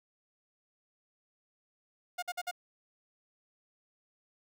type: tone bursts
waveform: sawtooth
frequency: 714 Hz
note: F5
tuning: 38 cents sharp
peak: -30 dBFS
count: 4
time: 2.18-2.513 s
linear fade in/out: 10 ms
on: 45 ms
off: 51 ms
effects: none